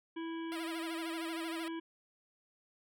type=harmonic tone; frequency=328.9 Hz; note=E4; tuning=4 cents flat; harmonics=1 / 3 / 5 / 7 / 9 / 10; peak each=-38 / -48 / -52 / -55 / -57 / -58 dBFS; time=0.16-1.8 s; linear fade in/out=10 ms
type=tone with vibrato; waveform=10% pulse; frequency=661 Hz; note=E5; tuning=5 cents sharp; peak=-35 dBFS; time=0.52-1.68 s; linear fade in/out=0 ms; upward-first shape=sine; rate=13 Hz; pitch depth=130 cents each way
effects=none